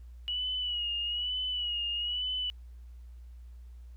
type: tone with vibrato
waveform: sine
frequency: 2922 Hz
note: F#7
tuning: 22 cents flat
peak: -30 dBFS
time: 0.28-2.5 s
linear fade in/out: 0 ms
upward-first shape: sine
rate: 1.1 Hz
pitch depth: 54 cents each way
effects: added 60 Hz sine -45 dBFS peak until 3.96 s + pink hiss -72 dBFS RMS until 3.96 s